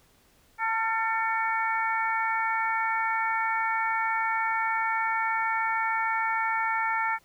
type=harmonic tone with a mistuned harmonic; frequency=446.7 Hz; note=A4; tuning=26 cents sharp; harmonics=2 / 3 / 4 / 5; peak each=-28 / -30 / -31 / -32 dBFS; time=0.58-7.19 s; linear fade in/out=50 ms; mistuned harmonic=3; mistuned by=+38 cents; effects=pink hiss -62 dBFS RMS until 7.24 s